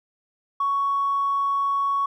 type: tone with tanh clipping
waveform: triangle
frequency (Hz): 1114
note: C#6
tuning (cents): +8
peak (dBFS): -20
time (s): 0.6-2.06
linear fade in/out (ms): 5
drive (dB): 4
effects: none